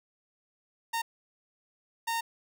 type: tone bursts at uneven times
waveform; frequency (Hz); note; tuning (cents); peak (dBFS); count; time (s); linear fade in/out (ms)
sawtooth; 919; A#5; -25; -25; 2; 0.93-1.02 / 2.07-2.21; 10
effects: none